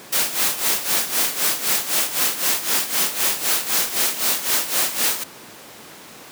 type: noise with tremolo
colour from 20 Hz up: white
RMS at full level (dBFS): -18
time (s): 0.12-5.24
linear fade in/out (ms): 10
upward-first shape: sine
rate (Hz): 3.9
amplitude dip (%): 75
effects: pink hiss -40 dBFS RMS until 6.31 s + high-pass 200 Hz 12 dB/octave